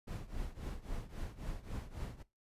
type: noise with tremolo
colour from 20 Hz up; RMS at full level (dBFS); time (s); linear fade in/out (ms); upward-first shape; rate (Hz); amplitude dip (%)
brown; -39; 0.07-2.23; 10; triangle; 3.7; 90
effects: noise-tail reverb RT60 0.2 s tail -18 dB re dry + resampled to 32000 Hz